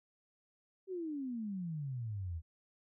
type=exponential sweep; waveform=sine; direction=down; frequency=390 to 77.8 Hz; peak=-37 dBFS; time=0.87-2.42 s; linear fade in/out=50 ms; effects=none